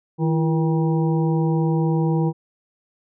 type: harmonic tone with a mistuned harmonic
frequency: 159.2 Hz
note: D#3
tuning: 40 cents sharp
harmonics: 1 / 2 / 3 / 5 / 6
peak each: -18 / -24 / -28 / -32 / -34 dBFS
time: 0.18-2.33 s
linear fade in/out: 50 ms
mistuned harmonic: 2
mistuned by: +89 cents
effects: none